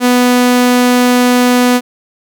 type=tone; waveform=sawtooth; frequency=247.2 Hz; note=B3; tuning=2 cents sharp; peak=-3 dBFS; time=0-1.81 s; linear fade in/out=50 ms; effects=none